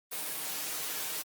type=noise with comb filter; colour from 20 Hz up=white; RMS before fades=-36 dBFS; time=0.11-1.23 s; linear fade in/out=20 ms; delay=6.5 ms; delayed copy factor=+0.6; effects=high-pass 200 Hz 12 dB/octave + Opus 32 kbps